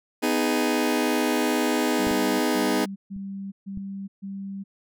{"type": "chord", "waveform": "sawtooth", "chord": "G# minor", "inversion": "first", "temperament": "just", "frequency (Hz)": [249.2, 311.5, 415.3], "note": ["B3", "D#4", "G#4"], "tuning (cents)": [16, 2, 0], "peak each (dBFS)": [-21, -21, -23], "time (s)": [0.22, 2.86], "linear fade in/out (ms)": 20}
{"type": "tone bursts", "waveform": "sine", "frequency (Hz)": 196, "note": "G3", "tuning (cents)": 0, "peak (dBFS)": -31, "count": 5, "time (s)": [1.98, 4.64], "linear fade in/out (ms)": 20, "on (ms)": 420, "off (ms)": 140}
{"type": "clicks", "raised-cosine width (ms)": 5, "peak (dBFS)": [-22, -27, -32, -25], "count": 4, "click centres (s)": [2.07, 2.112, 3.164, 3.774]}
{"effects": []}